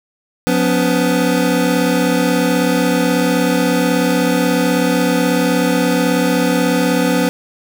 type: tone cluster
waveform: square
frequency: 179.3 / 248.6 / 284.9 / 499.3 Hz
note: F3 / B3 / C#4 / B4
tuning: +46 / +12 / +48 / +19 cents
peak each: -19 dBFS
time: 0.47-7.29 s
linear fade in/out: 0 ms
effects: none